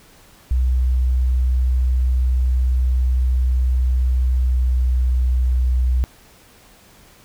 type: tone with pitch glide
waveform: sine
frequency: 63 to 62.56 Hz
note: B1 to B1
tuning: +35 to +23 cents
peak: -14 dBFS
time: 0.51-6.04 s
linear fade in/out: 0 ms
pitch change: -12 cents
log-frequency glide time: 4.44-4.63 s
effects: pink hiss -49 dBFS RMS until 7.24 s